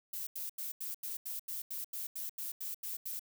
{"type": "noise bursts", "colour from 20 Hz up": "violet", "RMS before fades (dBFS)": -40, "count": 14, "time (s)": [0.13, 3.195], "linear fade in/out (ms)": 5, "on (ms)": 140, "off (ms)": 85, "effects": []}